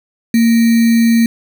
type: tone with sample-and-hold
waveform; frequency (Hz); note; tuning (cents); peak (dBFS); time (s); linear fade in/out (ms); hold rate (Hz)
sine; 230; A#3; -23; -7; 0.34-1.26; 2; 2100
effects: none